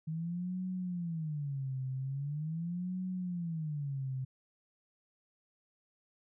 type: tone with vibrato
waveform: sine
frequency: 155.56 Hz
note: D#3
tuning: in tune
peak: -34 dBFS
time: 0.07-4.25 s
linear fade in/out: 10 ms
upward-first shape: sine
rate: 0.42 Hz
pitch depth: 300 cents each way
effects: none